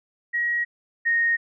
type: tone pair in turn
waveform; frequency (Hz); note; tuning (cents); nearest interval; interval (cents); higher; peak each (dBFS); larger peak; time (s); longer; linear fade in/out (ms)
sine; 1900 / 1858.8; A#6 / A#6; +33 / -5; unison; 38; first; -21 / -18; second; 0.33-0.65 / 1.05-1.37; neither; 20
effects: none